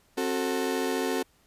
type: chord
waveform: 35% pulse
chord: F# diminished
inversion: second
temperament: just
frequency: 266.4 / 370 / 444 Hz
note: C4 / F#4 / A4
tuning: +31 / 0 / +16 cents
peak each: -29 dBFS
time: 0.17-1.23 s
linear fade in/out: 10 ms
effects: pink hiss -64 dBFS RMS until 1.46 s + resampled to 32000 Hz